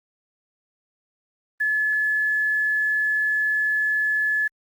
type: tone with quantisation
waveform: sine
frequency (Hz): 1717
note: A6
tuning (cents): -43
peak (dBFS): -19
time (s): 1.6-4.48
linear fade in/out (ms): 10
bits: 8
effects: Opus 32 kbps